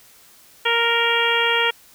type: harmonic tone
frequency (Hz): 466.2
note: A#4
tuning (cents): 0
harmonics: 1 / 2 / 3 / 4 / 5 / 6 / 7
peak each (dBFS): -24 / -24 / -24 / -24 / -24 / -24 / -24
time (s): 0.65-1.71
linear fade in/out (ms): 10
effects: white hiss -50 dBFS RMS until 1.94 s